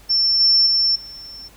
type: tone with level steps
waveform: sine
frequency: 5390 Hz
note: E8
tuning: 38 cents sharp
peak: -14 / -11 / -14 / -34 dBFS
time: 0.09-1.49 s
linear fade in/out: 20 ms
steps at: 0.4 / 0.66 / 0.95 s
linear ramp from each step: 10 ms
effects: added 50 Hz sine -49 dBFS peak until 1.56 s + pink hiss -49 dBFS RMS until 1.56 s